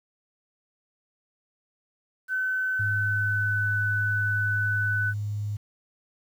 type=tone with pitch glide; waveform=sine; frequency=1520 to 1498.2 Hz; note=F#6 to F#6; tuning=+46 to +21 cents; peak=-24 dBFS; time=2.28-5.14 s; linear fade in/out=50 ms; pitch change=-25 cents; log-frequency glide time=2.87-3.77 s
type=tone; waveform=sine; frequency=103.9 Hz; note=G#2; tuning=1 cent sharp; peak=-27 dBFS; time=2.79-5.57 s; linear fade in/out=10 ms
effects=9-bit